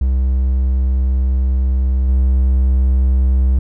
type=tone with level steps; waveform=triangle; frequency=64.7 Hz; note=C2; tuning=19 cents flat; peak=-10 / -8 dBFS; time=0.01-3.59 s; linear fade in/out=5 ms; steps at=2.08 s; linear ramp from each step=10 ms; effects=none